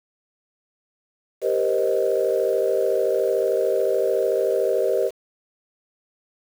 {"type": "chord", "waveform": "sine", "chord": "C minor seventh", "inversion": "second", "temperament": "equal with one note detuned", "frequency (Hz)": [392, 469.7, 523.3, 622.3], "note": ["G4", "Bb4", "C5", "Eb5"], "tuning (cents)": [0, 13, 0, 0], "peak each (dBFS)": [-23, -23, -23, -24], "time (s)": [1.41, 5.11], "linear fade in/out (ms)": 50, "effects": ["tanh soft clip ceiling -9 dBFS", "7-bit"]}